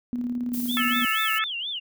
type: tone with tremolo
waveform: sine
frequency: 244 Hz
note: B3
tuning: 21 cents flat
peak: -24 dBFS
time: 0.13-1.05 s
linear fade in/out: 0 ms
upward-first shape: square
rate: 18 Hz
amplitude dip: 35%
type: noise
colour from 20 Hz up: violet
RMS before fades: -34 dBFS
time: 0.53-1.39 s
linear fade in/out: 10 ms
type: tone with vibrato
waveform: sine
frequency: 3134 Hz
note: G7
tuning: 1 cent flat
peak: -28 dBFS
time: 0.68-1.8 s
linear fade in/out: 20 ms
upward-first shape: sine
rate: 4.2 Hz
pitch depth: 230 cents each way
type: harmonic tone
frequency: 436.7 Hz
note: A4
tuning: 13 cents flat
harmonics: 3 / 4 / 5 / 6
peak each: -26 / -28 / -30 / -32 dBFS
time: 0.77-1.44 s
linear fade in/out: 0 ms
effects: none